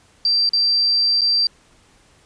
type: tone with dropouts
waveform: sine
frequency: 4699 Hz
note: D8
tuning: in tune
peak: -14 dBFS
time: 0.25-1.47 s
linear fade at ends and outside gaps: 2 ms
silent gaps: 0.492-0.533 / 1.21-1.216 s
effects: pink hiss -54 dBFS RMS until 2.25 s + resampled to 22050 Hz